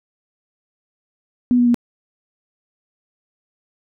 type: tone with pitch steps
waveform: sine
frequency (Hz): 246.3 / 242.8 / 239.3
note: B3 / B3 / A#3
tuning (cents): -5 / -29 / +46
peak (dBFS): -11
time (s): 1.51-1.744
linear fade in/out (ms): 0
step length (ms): 78
effects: none